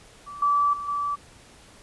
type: tone with level steps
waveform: sine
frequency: 1157 Hz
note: D6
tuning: 26 cents flat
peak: -36 / -18 / -30 / -24 dBFS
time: 0.26-1.16 s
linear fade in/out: 20 ms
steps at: 0.42 / 0.73 / 0.88 s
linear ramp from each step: 5 ms
effects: pink hiss -51 dBFS RMS until 1.82 s + resampled to 24000 Hz